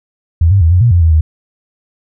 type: tone with pitch steps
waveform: sine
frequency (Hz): 82.9 / 98.6 / 81.6 / 90 / 119.2 / 87.1 / 81.5 / 78.5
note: E2 / G2 / E2 / F#2 / A#2 / F2 / E2 / D#2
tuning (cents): +10 / +11 / -17 / -47 / +39 / -4 / -19 / +16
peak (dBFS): -5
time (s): 0.41-1.21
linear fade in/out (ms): 5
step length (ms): 100
effects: none